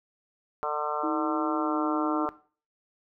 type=harmonic tone; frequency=150 Hz; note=D3; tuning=37 cents sharp; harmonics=3 / 4 / 5 / 6 / 7 / 8 / 9; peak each=-35 / -35 / -35 / -35 / -35 / -35 / -35 dBFS; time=0.63-2.29 s; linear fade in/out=0 ms
type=tone with pitch glide; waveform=sine; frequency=316.6 to 310.3 Hz; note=D#4 to D#4; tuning=+30 to -5 cents; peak=-28 dBFS; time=1.03-2.26 s; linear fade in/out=10 ms; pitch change=-35 cents; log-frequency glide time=1.59-1.73 s
effects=noise-tail reverb RT60 0.4 s tail -17 dB re dry